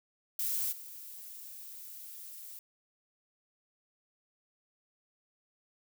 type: noise with level steps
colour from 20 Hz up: violet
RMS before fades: -33 / -47 dBFS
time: 0.39-2.59 s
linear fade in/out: 2 ms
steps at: 0.71 s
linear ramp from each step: 20 ms
effects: none